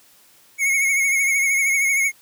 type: tone with vibrato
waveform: square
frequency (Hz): 2195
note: C#7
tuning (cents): -18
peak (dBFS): -17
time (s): 0.58-2.12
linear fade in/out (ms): 50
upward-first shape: sine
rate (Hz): 13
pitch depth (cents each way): 45
effects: white hiss -53 dBFS RMS until 2.21 s + high-pass 80 Hz 12 dB/octave